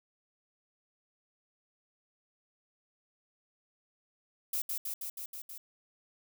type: noise with echo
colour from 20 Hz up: violet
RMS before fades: -33 dBFS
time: 4.53-4.62 s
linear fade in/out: 5 ms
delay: 160 ms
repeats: 6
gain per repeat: -2 dB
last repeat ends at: 5.58 s
effects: none